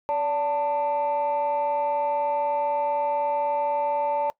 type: tone pair together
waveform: sine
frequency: 576.3 / 888 Hz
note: D5 / A5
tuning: -33 / +16 cents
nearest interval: perfect fifth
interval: 749 cents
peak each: -24 / -22 dBFS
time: 0.09-4.3 s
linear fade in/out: 0 ms
effects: noise-tail reverb RT60 0.1 s tail -22 dB re dry + tanh soft clip ceiling -18 dBFS